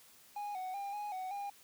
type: tone with pitch steps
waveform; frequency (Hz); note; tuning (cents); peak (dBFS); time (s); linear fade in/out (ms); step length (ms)
triangle; 824 / 744 / 800 / 830 / 747 / 807; G#5 / F#5 / G5 / G#5 / F#5 / G#5; -14 / +9 / +35 / -1 / +16 / -50; -36; 0.36-1.5; 5; 190
effects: white hiss -61 dBFS RMS until 1.63 s + high-pass 60 Hz 12 dB/octave